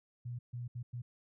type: tone bursts at uneven times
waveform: sine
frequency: 121.2 Hz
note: B2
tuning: 32 cents flat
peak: -38 dBFS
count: 4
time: 0.25-0.39 / 0.53-0.68 / 0.75-0.83 / 0.93-1.02 s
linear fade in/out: 10 ms
effects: none